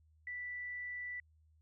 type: tone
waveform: sine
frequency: 1971 Hz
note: B6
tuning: 4 cents flat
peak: -40 dBFS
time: 0.27-1.2 s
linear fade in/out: 2 ms
effects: added 78 Hz sine -65 dBFS peak until 1.61 s